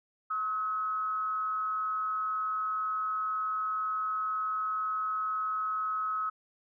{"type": "tone with frequency modulation", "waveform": "sine", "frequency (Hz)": 1279, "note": "D#6", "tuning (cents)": 47, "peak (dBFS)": -29, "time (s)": [0.3, 6.3], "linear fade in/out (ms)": 10, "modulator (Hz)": 198, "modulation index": 0.3, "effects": []}